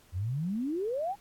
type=exponential sweep; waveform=sine; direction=up; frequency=82 to 843 Hz; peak=-29 dBFS; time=0.12-1.16 s; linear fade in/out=50 ms; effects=pink hiss -61 dBFS RMS until 1.2 s + AAC 64 kbps